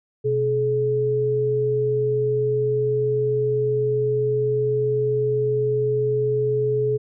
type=tone pair together; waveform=sine; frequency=126.68 / 426.1 Hz; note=B2 / G#4; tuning=+44 / +44 cents; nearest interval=octave + major sixth; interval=2100 cents; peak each=-25 / -19 dBFS; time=0.24-6.98 s; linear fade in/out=20 ms; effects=none